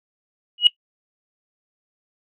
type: tone with exponential growth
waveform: sine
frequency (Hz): 2904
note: F#7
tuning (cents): -33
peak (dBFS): -4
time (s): 0.58-0.67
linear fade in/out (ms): 2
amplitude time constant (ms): 18
effects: noise-tail reverb RT60 0.1 s tail -19 dB re dry + tanh soft clip ceiling -1 dBFS